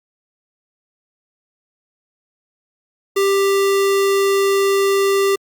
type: tone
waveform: square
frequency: 394.1 Hz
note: G4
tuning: 9 cents sharp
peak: -14 dBFS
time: 3.16-5.36 s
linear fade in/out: 10 ms
effects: Opus 48 kbps